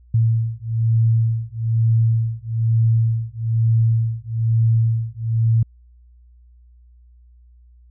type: beating tone pair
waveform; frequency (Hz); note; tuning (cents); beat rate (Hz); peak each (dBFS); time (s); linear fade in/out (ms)
sine; 113 / 114.1; A2 / A#2; +47 / -37; 1.1; -18; 0.14-5.63; 5
effects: added 60 Hz sine -46 dBFS peak until 7.9 s